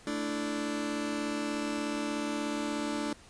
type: chord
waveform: sawtooth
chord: A suspended fourth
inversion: none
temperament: just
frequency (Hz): 220 / 293.3 / 330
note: A3 / D4 / E4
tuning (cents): 0 / -2 / +2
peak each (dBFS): -33 / -29 / -35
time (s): 0.07-3.13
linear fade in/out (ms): 2
effects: pink hiss -55 dBFS RMS until 3.29 s + resampled to 22050 Hz